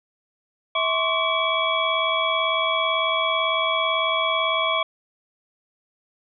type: tone cluster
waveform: sine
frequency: 650 / 1063 / 1141 / 2295 / 3339 Hz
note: E5 / C6 / C#6 / D7 / G#7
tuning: -24 / +27 / +50 / -40 / +9 cents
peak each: -26 dBFS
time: 0.75-4.83 s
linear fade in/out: 5 ms
effects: none